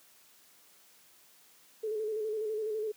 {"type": "tone with vibrato", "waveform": "sine", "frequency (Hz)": 431.7, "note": "A4", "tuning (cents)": -33, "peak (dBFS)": -31, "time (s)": [1.83, 2.92], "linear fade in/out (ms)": 10, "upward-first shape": "square", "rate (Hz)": 12, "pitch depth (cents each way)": 39, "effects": ["white hiss -61 dBFS RMS until 2.96 s", "high-pass 150 Hz 12 dB/octave"]}